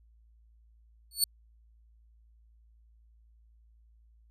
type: tone with exponential growth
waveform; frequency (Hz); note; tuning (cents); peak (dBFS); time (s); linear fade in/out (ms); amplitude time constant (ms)
15% pulse; 4440; C#8; +2; -13; 1.11-1.24; 2; 27
effects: added 56 Hz sine -58 dBFS peak until 4.3 s + resampled to 32000 Hz